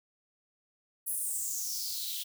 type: noise with high-pass filter sweep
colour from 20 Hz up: blue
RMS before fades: -35 dBFS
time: 1.06-2.24 s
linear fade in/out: 20 ms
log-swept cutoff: 11000 to 3200 Hz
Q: 5
effects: none